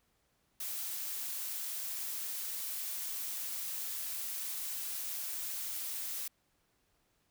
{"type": "noise", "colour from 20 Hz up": "blue", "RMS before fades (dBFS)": -39, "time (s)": [0.6, 6.28], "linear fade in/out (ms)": 5, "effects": ["pink hiss -75 dBFS RMS until 7.3 s"]}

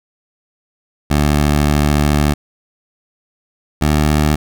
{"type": "tone pair in turn", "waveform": "15% pulse", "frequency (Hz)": [73.7, 75.29], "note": ["D2", "D2"], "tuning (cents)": [7, 44], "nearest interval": "unison", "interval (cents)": 37, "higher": "second", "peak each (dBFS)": -5, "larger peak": "neither", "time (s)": [[1.1, 2.34], [3.81, 4.36]], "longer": "first", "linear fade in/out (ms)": 10, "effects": []}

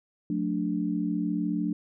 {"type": "chord", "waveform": "sine", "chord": "D major", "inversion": "first", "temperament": "equal with one note detuned", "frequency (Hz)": [180.46, 220, 293.7], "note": ["F#3", "A3", "D4"], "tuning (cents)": [-43, 0, 0], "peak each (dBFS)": [-30, -31, -29], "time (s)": [0.3, 1.73], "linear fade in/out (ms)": 2, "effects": []}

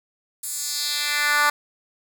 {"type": "tone with high-pass filter sweep", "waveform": "10% pulse", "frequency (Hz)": 293.7, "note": "D4", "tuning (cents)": 0, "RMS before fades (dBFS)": -23, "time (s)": [0.43, 1.5], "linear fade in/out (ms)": 5, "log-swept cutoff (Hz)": [9800, 1100], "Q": 1.7, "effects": []}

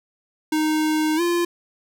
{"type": "tone with pitch glide", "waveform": "square", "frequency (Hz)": [310, 346], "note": ["D#4", "F4"], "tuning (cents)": [-6, -16], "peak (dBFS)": -19, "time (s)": [0.52, 1.45], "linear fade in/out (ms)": 5, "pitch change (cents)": 190, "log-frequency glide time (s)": [1.16, 1.21], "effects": []}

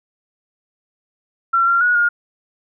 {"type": "tone with pitch steps", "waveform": "sine", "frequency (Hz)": [1360, 1380, 1457, 1422], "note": ["F6", "F6", "F#6", "F6"], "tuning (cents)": [-46, -21, -27, 31], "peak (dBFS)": -12, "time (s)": [1.53, 2.09], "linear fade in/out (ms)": 10, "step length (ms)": 140, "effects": []}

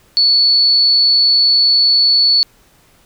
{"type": "tone", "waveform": "sine", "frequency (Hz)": 4435, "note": "C#8", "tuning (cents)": 0, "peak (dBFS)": -8, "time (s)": [0.17, 2.43], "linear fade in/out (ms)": 0, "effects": ["pink hiss -51 dBFS RMS until 3.05 s"]}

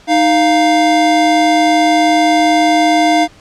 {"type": "tone pair together", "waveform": "square", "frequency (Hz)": [311.1, 698.4], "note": ["D#4", "F5"], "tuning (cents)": [0, 0], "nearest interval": "octave + major second", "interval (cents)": 1400, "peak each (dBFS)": [-13, -11], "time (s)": [0.07, 3.28], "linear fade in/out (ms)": 50, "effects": ["pink hiss -43 dBFS RMS until 3.4 s", "low-pass 6000 Hz 12 dB/octave"]}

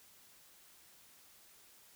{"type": "silence", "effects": ["white hiss -62 dBFS RMS until 1.95 s"]}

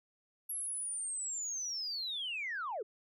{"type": "linear sweep", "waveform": "sine", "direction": "down", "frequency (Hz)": [11360, 371.3], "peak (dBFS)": -35, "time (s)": [0.49, 2.83], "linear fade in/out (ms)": 10, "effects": ["tanh soft clip ceiling -31 dBFS"]}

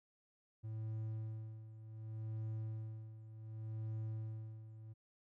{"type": "tone with tremolo", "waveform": "triangle", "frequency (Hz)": 110, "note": "A2", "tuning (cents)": 0, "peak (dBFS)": -37, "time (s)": [0.63, 4.94], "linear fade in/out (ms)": 20, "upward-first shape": "sine", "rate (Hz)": 0.67, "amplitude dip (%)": 75, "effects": []}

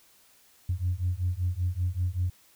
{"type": "beating tone pair", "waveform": "sine", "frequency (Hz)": [87.31, 92.51], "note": ["F2", "F#2"], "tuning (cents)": [0, 0], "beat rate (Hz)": 5.2, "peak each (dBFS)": -28, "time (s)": [0.69, 2.3], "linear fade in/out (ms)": 5, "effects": ["tanh soft clip ceiling -19 dBFS", "white hiss -60 dBFS RMS until 2.55 s"]}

